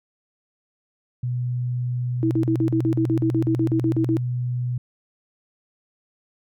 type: tone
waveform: sine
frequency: 123.47 Hz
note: B2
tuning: in tune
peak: -22 dBFS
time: 1.23-4.78 s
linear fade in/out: 5 ms
type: tone bursts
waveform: sine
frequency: 324.5 Hz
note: E4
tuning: 27 cents flat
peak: -18 dBFS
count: 16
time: 2.23-4.169 s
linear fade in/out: 0 ms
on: 79 ms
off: 45 ms
effects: none